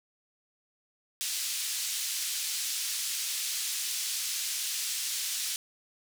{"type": "band-pass noise", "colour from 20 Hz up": "white", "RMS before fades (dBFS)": -33, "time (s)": [1.21, 5.56], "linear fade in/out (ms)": 0, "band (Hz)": [3100, 8800], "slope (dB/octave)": 12, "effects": []}